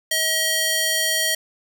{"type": "tone with high-pass filter", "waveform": "square", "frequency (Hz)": 636, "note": "D#5", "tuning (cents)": 38, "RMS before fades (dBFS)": -21, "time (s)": [0.11, 1.35], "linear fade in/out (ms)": 5, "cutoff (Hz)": 2000, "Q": 0.6, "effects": []}